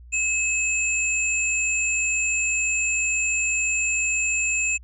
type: tone pair together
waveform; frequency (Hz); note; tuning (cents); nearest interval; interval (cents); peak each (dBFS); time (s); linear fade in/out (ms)
sine; 2583 / 7251; E7 / A#8; -36 / -49; octave + tritone; 1787; -22 / -25; 0.12-4.78; 20
effects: added 60 Hz sine -42 dBFS peak until 4.83 s